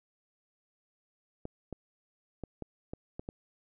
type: clicks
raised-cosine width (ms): 2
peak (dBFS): -25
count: 7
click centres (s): 1.454 / 1.727 / 2.437 / 2.623 / 2.935 / 3.195 / 3.289
effects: none